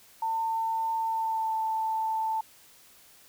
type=tone with pitch glide; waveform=sine; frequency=899 to 884.6 Hz; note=A5 to A5; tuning=+37 to +9 cents; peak=-26 dBFS; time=0.22-2.41 s; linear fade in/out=5 ms; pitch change=-28 cents; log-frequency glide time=1.06-1.57 s; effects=white hiss -56 dBFS RMS until 3.28 s